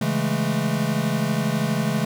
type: chord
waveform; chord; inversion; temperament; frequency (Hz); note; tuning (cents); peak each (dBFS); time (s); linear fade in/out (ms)
square; A major seventh; first; equal; 138.59 / 164.81 / 207.7 / 220; C#3 / E3 / G#3 / A3; 0 / 0 / 0 / 0; -27; 0.01-2.05; 5
effects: none